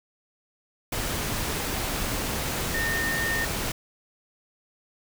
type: tone in noise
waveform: sine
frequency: 1827 Hz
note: A#6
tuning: 35 cents flat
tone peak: -26 dBFS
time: 2.74-3.45 s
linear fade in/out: 5 ms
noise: pink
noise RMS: -29 dBFS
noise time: 0.92-3.72 s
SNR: 0 dB
effects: none